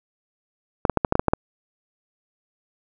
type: clicks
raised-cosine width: 1 ms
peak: -3 dBFS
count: 9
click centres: 0.852 / 0.897 / 0.973 / 1.048 / 1.124 / 1.154 / 1.195 / 1.283 / 1.335 s
effects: none